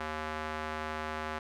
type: tone with band-pass filter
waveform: square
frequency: 77.78 Hz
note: D#2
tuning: in tune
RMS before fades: -37 dBFS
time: 0-1.39 s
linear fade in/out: 5 ms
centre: 1300 Hz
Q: 1
effects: none